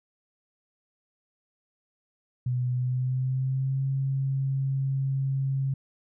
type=tone with pitch glide; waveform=sine; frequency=124.8 to 135.31 Hz; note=B2 to C#3; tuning=+19 to -41 cents; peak=-24 dBFS; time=2.46-5.74 s; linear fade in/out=5 ms; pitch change=+140 cents; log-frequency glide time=2.72-3.84 s; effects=none